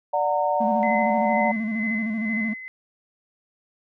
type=chord; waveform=sine; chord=D augmented; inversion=none; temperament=just; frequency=587.3 / 734.2 / 917.7 Hz; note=D5 / F#5 / A#5; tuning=0 / -14 / -27 cents; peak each=-24 dBFS; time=0.13-1.52 s; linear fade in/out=10 ms
type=tone with vibrato; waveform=triangle; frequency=219.4 Hz; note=A3; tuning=5 cents flat; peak=-22 dBFS; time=0.6-2.54 s; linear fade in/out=10 ms; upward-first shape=square; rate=13 Hz; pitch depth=58 cents each way
type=tone with tremolo; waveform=sine; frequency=2040 Hz; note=C7; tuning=44 cents flat; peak=-25 dBFS; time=0.83-2.68 s; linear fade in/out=0 ms; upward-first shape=sine; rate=2.1 Hz; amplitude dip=70%
effects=none